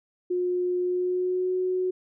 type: tone with pitch glide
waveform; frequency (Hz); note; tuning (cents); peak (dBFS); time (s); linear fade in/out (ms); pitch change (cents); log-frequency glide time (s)
sine; 359.3 to 368.3; F4 to F#4; +49 to -8; -23; 0.3-1.91; 10; +43; 0.83-1.53
effects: none